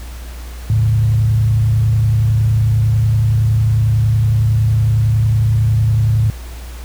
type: tone with frequency modulation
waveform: sine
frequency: 109.9 Hz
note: A2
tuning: 2 cents flat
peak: -10 dBFS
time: 0.7-6.3 s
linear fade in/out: 0 ms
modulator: 30.9 Hz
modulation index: 0.6
effects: added 60 Hz sine -27 dBFS peak until 6.84 s + pink hiss -38 dBFS RMS until 6.84 s